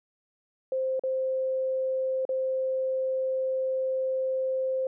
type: tone with dropouts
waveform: sine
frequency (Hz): 523.3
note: C5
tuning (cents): 0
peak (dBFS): -25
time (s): 0.72-4.87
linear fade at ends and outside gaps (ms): 2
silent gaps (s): 0.995-1.036 / 2.252-2.291
effects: none